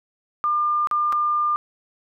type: tone with dropouts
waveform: sine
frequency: 1200 Hz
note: D6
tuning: 37 cents sharp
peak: -18 dBFS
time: 0.44-1.56 s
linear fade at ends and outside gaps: 0 ms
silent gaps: 0.872-0.912 / 1.124-1.128 s
effects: none